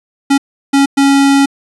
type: tone bursts at uneven times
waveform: square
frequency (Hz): 277.2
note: C#4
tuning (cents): 0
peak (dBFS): -7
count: 3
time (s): 0.3-0.38 / 0.73-0.86 / 0.97-1.46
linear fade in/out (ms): 10
effects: resampled to 24000 Hz